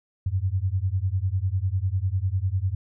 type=beating tone pair; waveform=sine; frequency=89.8 / 99.8 Hz; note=F2 / G2; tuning=+49 / +32 cents; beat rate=10 Hz; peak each=-25 dBFS; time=0.26-2.75 s; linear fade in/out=5 ms; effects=none